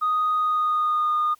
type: tone with pitch glide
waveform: sine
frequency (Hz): 1244.5 to 1223.1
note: D#6 to D#6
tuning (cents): 0 to -30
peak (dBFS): -18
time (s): 0.01-1.35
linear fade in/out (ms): 20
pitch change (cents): -30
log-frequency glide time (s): 0.37-1.14
effects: tanh soft clip ceiling -16 dBFS + white hiss -60 dBFS RMS until 1.39 s